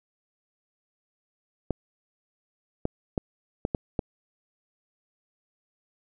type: clicks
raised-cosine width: 2 ms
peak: -12 dBFS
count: 6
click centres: 1.707 / 2.854 / 3.178 / 3.651 / 3.748 / 3.992 s
effects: none